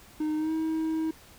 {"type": "tone with pitch glide", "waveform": "triangle", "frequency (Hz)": [307.6, 318.8], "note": ["D#4", "D#4"], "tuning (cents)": [-20, 42], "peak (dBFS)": -24, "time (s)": [0.2, 1.11], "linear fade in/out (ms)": 5, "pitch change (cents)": 62, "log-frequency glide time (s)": [0.37, 0.52], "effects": ["pink hiss -53 dBFS RMS until 1.38 s"]}